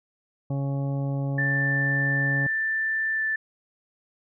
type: harmonic tone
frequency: 138.59 Hz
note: C#3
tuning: in tune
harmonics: 1 / 2 / 3 / 4 / 5 / 6 / 8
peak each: -25 / -33 / -44 / -37 / -45 / -44 / -52 dBFS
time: 0.5-2.47 s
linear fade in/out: 5 ms
type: tone with pitch glide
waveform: sine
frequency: 1771 to 1760.8 Hz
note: A6 to A6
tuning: +11 to +1 cents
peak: -23 dBFS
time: 1.38-3.36 s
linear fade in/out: 5 ms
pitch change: -10 cents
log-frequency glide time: 3.13-3.22 s
effects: none